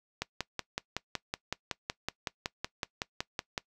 click train, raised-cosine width 0.2 ms, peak -14 dBFS, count 19, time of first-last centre 0.22-3.578 s, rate 5.36 Hz, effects noise-tail reverb RT60 0.1 s tail -21 dB re dry

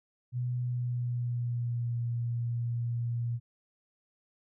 sine tone with pitch glide, 123.47 to 118.51 Hz, B2 to A#2, 0 to +29 cents, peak -29 dBFS, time 0.32-3.4 s, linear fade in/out 50 ms, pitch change -71 cents, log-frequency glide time 0.59-1.99 s, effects none

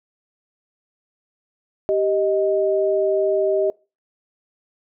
sine tone pair together, 391 / 624.4 Hz, G4 / D#5, -4 / +6 cents, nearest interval minor sixth, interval 810 cents, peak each -19 dBFS, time 1.89-3.7 s, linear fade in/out 0 ms, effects noise-tail reverb RT60 0.3 s tail -24 dB re dry

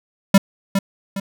square tone with echo, 196 Hz, G3, in tune, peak -7 dBFS, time 0.34-0.38 s, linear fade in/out 5 ms, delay 410 ms, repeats 2, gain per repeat -8 dB, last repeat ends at 1.2 s, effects none

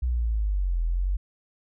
sine linear two-way sweep, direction down then up, 63 to 41.2 to 48.64 Hz, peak -22 dBFS, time 0.02-1.17 s, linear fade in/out 10 ms, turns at 0.83 s, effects none

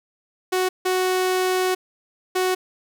sawtooth tone bursts at uneven times, 370 Hz, F#4, in tune, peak -15 dBFS, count 3, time 0.52-0.69 / 0.85-1.75 / 2.35-2.55 s, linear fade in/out 10 ms, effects none

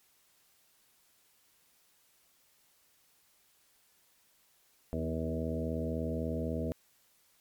harmonic tone with a mistuned harmonic, 80 Hz, D#2, 49 cents sharp, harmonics 1 / 2 / 3 / 4 / 5 / 6 / 7 / 8, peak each -37 / -39 / -37 / -43 / -44 / -40 / -44 / -42 dBFS, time 4.93-6.72 s, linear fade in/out 0 ms, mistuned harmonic 3, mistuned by +27 cents, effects white hiss -68 dBFS RMS until 7.4 s + MP3 96 kbps

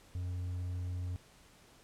triangle tone, 90 Hz, F#2, 47 cents flat, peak -33 dBFS, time 0.15-1.16 s, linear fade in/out 0 ms, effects pink hiss -61 dBFS RMS until 1.83 s + low-pass 11000 Hz 12 dB/octave

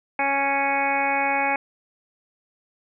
harmonic tone, 277.2 Hz, C#4, in tune, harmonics 1 / 2 / 3 / 4 / 5 / 6 / 7 / 8 / 9, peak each -33 / -30 / -23 / -34 / -35 / -30 / -35 / -26 / -30 dBFS, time 0.19-1.56 s, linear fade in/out 2 ms, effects none

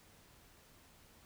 silence, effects pink hiss -63 dBFS RMS until 1.25 s

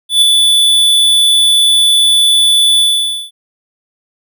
square tone with ADSR envelope, 3471 Hz, A7, 24 cents flat, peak -4 dBFS, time 0.09-3.31 s, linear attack 130 ms, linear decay 4 ms, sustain -3 dB, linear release 520 ms, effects none

